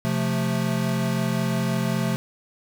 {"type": "chord", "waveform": "square", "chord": "F major", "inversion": "second", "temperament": "equal", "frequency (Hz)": [130.81, 174.61, 220], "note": ["C3", "F3", "A3"], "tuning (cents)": [0, 0, 0], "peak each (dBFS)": -27, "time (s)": [0.05, 2.16], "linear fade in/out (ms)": 0, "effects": []}